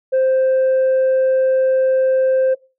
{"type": "tone", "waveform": "sine", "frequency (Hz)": 523.3, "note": "C5", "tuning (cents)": 0, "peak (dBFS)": -10, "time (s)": [0.12, 2.55], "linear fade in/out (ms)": 20, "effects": ["noise-tail reverb RT60 0.3 s tail -22 dB re dry", "tanh soft clip ceiling -11 dBFS"]}